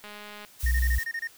click train, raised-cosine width 0.3 ms, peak -27 dBFS, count 86, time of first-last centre 0.04-0.449 s, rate 208 Hz
blue noise, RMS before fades -38 dBFS, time 0.59-1.05 s, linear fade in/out 20 ms
sine tone, 61.5 Hz, B1, 7 cents flat, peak -21 dBFS, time 0.63-0.99 s, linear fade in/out 10 ms
triangle tone bursts, 1840 Hz, A#6, 23 cents flat, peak -27 dBFS, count 8, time 0.66-1.274 s, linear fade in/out 5 ms, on 54 ms, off 26 ms
effects white hiss -54 dBFS RMS until 1.37 s

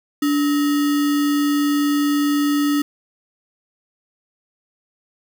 sine tone with sample-and-hold, 290.3 Hz, D4, 20 cents flat, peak -15 dBFS, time 0.22-2.82 s, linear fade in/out 5 ms, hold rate 1575 Hz, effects none

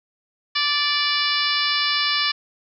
harmonic tone, 584 Hz, D5, 10 cents flat, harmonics 2 / 3 / 4 / 5 / 6 / 7 / 8 / 9, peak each -27 / -27 / -27 / -27 / -27 / -27 / -27 / -27 dBFS, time 0.55-2.32 s, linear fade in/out 10 ms, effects none

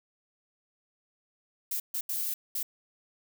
violet noise bursts at uneven times, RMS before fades -32 dBFS, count 4, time 1.71-1.8 / 1.94-2.01 / 2.09-2.34 / 2.55-2.63 s, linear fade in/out 5 ms, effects none

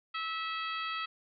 harmonic tone, 651 Hz, E5, 22 cents flat, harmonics 2 / 3 / 4 / 5 / 6 / 7, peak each -36 / -42 / -41 / -42 / -48 / -49 dBFS, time 0.14-1.06 s, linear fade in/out 10 ms, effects none

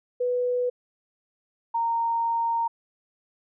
sine tone pair in turn, 493.9 / 924.6 Hz, B4 / A#5, 0 / -14 cents, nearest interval major seventh, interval 1086 cents, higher second, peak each -22 dBFS, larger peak neither, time 0.2-0.7 / 1.74-2.68 s, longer second, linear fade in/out 10 ms, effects none

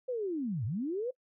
sine linear two-way sweep, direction down then up, 523 to 96.3 to 523 Hz, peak -31 dBFS, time 0.08-1.11 s, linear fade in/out 10 ms, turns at 0.65 s, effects noise-tail reverb RT60 0.1 s tail -23 dB re dry

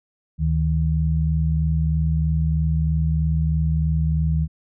sine tone pair together, 74.3 / 157.44 Hz, D2 / D#3, +21 / +21 cents, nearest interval octave + minor second, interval 1300 cents, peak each -20 dBFS, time 0.38-4.48 s, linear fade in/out 50 ms, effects none

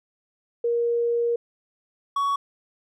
sine / triangle tone pair in turn, 471.3 / 1120.9 Hz, A#4 / C#6, +19 / +19 cents, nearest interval octave + minor third, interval 1500 cents, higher second, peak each -20 / -19 dBFS, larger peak second, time 0.64-1.36 / 2.16-2.36 s, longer first, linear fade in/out 5 ms, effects none

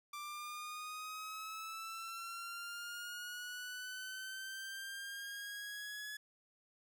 sawtooth linear sweep, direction up, 1174.7 to 1700 Hz, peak -40 dBFS, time 0.13-6.17 s, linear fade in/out 5 ms, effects none

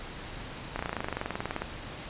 slowing click train, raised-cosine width 0.5 ms, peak -16 dBFS, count 21, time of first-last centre 0.76-1.62 s, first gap 32 ms, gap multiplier 1.03, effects pink hiss -41 dBFS RMS until 2.09 s + resampled to 8000 Hz

